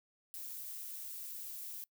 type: noise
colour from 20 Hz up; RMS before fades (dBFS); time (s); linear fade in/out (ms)
violet; -45; 0.34-1.84; 0
effects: noise-tail reverb RT60 0.1 s tail -24 dB re dry